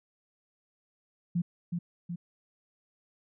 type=tone with echo; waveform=sine; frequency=173.1 Hz; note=F3; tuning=15 cents flat; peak=-25 dBFS; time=1.35-1.42 s; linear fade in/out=10 ms; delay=370 ms; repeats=2; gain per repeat=-4 dB; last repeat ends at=2.16 s; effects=none